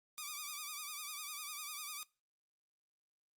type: tone with vibrato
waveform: 5% pulse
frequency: 1193 Hz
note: D6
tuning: 27 cents sharp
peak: -31 dBFS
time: 0.18-2.03 s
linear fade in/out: 0 ms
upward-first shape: triangle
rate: 10 Hz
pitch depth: 100 cents each way
effects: noise-tail reverb RT60 0.3 s tail -22 dB re dry + Opus 48 kbps